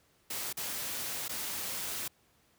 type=noise with dropouts; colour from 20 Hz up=white; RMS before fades=-37 dBFS; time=0.3-2.08 s; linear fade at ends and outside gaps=5 ms; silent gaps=0.528-0.57 / 1.282-1.292 s; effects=pink hiss -68 dBFS RMS until 2.58 s + high-pass 60 Hz 12 dB/octave